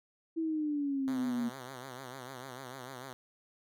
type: exponential sweep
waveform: sine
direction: down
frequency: 329.6 to 233.1 Hz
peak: -30 dBFS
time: 0.36-1.5 s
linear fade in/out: 20 ms
type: tone with vibrato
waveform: 5% pulse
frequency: 129.3 Hz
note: C3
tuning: 20 cents flat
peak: -32 dBFS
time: 1.08-3.13 s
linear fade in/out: 0 ms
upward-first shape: triangle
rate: 6.7 Hz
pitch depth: 120 cents each way
effects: none